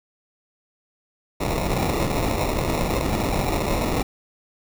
pink noise with sample-and-hold, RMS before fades -23 dBFS, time 1.4-4.03 s, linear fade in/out 10 ms, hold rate 1575 Hz, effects none

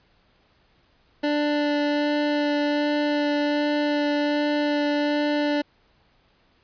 25% pulse tone with vibrato, 293.7 Hz, D4, in tune, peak -17 dBFS, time 1.23-5.62 s, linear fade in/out 10 ms, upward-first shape sine, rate 1.3 Hz, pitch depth 8 cents each way, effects pink hiss -62 dBFS RMS until 6.63 s + resampled to 11025 Hz

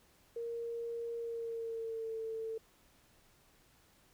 sine tone with pitch glide, 466.2 to 446.7 Hz, A#4 to A4, 0 to +26 cents, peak -37 dBFS, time 0.36-2.58 s, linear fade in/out 5 ms, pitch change -74 cents, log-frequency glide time 1.17-2.16 s, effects pink hiss -67 dBFS RMS until 4.13 s

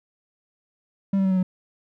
triangle tone with pitch steps, 196 / 192.97 / 189.98 / 187.04 / 184.15 Hz, G3 / G3 / F#3 / F#3 / F#3, 0 / -27 / +46 / +19 / -8 cents, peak -16 dBFS, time 1.13-1.43 s, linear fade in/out 5 ms, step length 60 ms, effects none

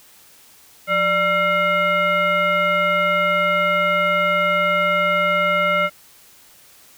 sine tone with frequency modulation, 1360 Hz, F6, 46 cents flat, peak -15 dBFS, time 0.87-5.9 s, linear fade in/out 50 ms, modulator 768 Hz, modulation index 1.3, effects white hiss -49 dBFS RMS until 6.97 s

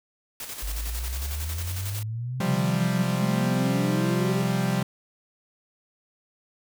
white noise with tremolo, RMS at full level -35 dBFS, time 0.4-2.03 s, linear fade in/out 2 ms, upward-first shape square, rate 11 Hz, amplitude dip 45%
sine exponential sweep, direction up, 48.96 to 403.3 Hz, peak -28 dBFS, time 0.62-4.43 s, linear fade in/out 10 ms
45% pulse chord, C suspended fourth, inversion none, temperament equal, 130.81 / 174.61 / 196 Hz, C3 / F3 / G3, 0 / 0 / 0 cents, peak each -27 dBFS, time 2.4-4.83 s, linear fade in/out 5 ms
effects none

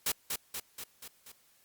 white noise with echo, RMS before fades -30 dBFS, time 0.06-0.12 s, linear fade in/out 5 ms, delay 240 ms, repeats 5, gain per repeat -4 dB, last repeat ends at 1.32 s, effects white hiss -66 dBFS RMS until 1.64 s + Opus 48 kbps

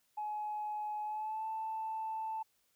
sine tone with pitch glide, 845 to 881.9 Hz, G#5 to A5, +30 to +4 cents, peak -35 dBFS, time 0.17-2.43 s, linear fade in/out 10 ms, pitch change +74 cents, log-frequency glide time 1.03-1.47 s, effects tanh soft clip ceiling -31 dBFS + white hiss -75 dBFS RMS until 2.75 s

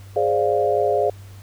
sine chord, D half-diminished seventh, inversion second, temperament equal, 415.3 / 523.3 / 587.3 / 698.5 Hz, Ab4 / C5 / D5 / F5, 0 / 0 / 0 / 0 cents, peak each -21 / -23 / -22 / -22 dBFS, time 0.16-1.1 s, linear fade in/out 5 ms, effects added 98 Hz sine -38 dBFS peak until 1.42 s + pink hiss -50 dBFS RMS until 1.42 s

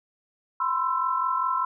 sine tone cluster, 1005 / 1050 / 1332 Hz, B5 / C6 / E6, +30 / +6 / +18 cents, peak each -27 dBFS, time 0.6-1.65 s, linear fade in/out 5 ms, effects none

